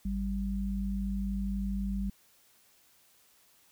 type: tone pair together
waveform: sine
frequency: 51.76 / 196 Hz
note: G#1 / G3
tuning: -5 / 0 cents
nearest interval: octave + major seventh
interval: 2305 cents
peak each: -33 / -32 dBFS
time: 0.05-2.1 s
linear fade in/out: 5 ms
effects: white hiss -64 dBFS RMS until 3.71 s